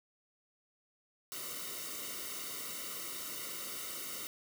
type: noise with comb filter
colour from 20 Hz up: white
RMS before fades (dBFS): -42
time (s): 1.32-4.27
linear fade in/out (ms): 0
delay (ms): 1.2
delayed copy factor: -0.9
effects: none